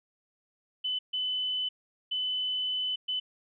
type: tone bursts at uneven times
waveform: sine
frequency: 3014 Hz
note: F#7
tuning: 31 cents sharp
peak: -28 dBFS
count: 4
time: 0.84-0.99 / 1.13-1.69 / 2.11-2.96 / 3.08-3.2 s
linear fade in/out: 10 ms
effects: none